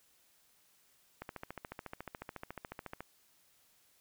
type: click train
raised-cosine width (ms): 0.5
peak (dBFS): -27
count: 26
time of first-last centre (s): 1.22-3.006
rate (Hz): 14
effects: white hiss -69 dBFS RMS until 4 s